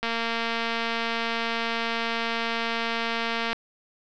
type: click train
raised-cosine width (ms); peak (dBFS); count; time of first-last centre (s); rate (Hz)
0.3; -12; 806; 0.03-3.53; 230
effects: resampled to 16000 Hz + 7-bit